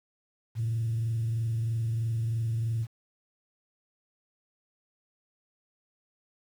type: tone with frequency modulation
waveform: sine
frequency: 113.8 Hz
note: A#2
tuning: 41 cents flat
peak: -25 dBFS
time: 0.55-2.87 s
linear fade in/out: 50 ms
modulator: 23.1 Hz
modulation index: 0.22
effects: tanh soft clip ceiling -23 dBFS + 9-bit